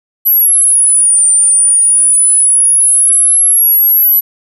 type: linear two-way sweep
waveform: sine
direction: down then up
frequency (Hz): 11840 to 9060 to 11840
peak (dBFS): -5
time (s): 0.25-4.21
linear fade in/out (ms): 20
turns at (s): 1.26
effects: none